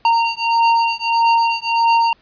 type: beating tone pair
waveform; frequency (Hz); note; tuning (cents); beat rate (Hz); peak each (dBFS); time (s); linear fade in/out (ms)
square; 922 / 923.6; A#5 / A#5; -19 / -16; 1.6; -17; 0.05-2.13; 2
effects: pink hiss -55 dBFS RMS until 2.21 s + resampled to 11025 Hz